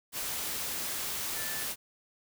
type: tone in noise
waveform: sine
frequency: 1757 Hz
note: A6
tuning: 3 cents flat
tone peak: -42 dBFS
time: 1.34-1.66 s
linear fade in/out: 50 ms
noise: white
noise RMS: -35 dBFS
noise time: 0.12-1.76 s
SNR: -10 dB
effects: none